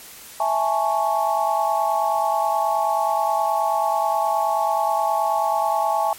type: chord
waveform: sine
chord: A major seventh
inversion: second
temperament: equal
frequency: 659.3 / 830.6 / 880 / 1108.7 Hz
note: E5 / G#5 / A5 / C#6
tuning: 0 / 0 / 0 / 0 cents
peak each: -24 / -21 / -24 / -26 dBFS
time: 0.4-6.13 s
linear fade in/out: 2 ms
effects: white hiss -41 dBFS RMS until 6.18 s + MP3 64 kbps